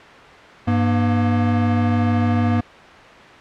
square tone pair together, 100 / 237.8 Hz, G2 / A#3, +35 / +35 cents, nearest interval octave + minor third, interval 1500 cents, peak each -19 dBFS, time 0.67-2.61 s, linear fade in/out 10 ms, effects white hiss -40 dBFS RMS until 3.4 s + low-pass 2000 Hz 12 dB/octave

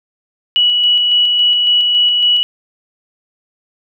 sine tone with tremolo, 2935 Hz, F#7, 15 cents flat, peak -8 dBFS, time 0.56-2.43 s, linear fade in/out 0 ms, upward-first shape square, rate 3.6 Hz, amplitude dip 25%, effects none

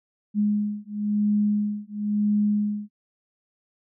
sine beating tone pair, 207.7 / 208.68 Hz, G#3 / G#3, 0 / +9 cents, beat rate 0.98 Hz, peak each -24 dBFS, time 0.34-2.9 s, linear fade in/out 50 ms, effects none

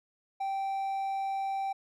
triangle tone, 780 Hz, G5, 9 cents flat, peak -28 dBFS, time 0.4-1.73 s, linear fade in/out 10 ms, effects none

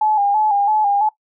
sine tone with vibrato, 832 Hz, G#5, 3 cents sharp, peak -13 dBFS, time 0.01-1.09 s, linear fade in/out 5 ms, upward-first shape square, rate 3 Hz, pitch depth 53 cents each way, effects noise-tail reverb RT60 0.1 s tail -19 dB re dry

